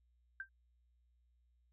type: tone with exponential decay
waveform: sine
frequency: 1568 Hz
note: G6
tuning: in tune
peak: -37 dBFS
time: 0.4-0.49 s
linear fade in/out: 2 ms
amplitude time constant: 19 ms
effects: added 60 Hz sine -70 dBFS peak until 1.72 s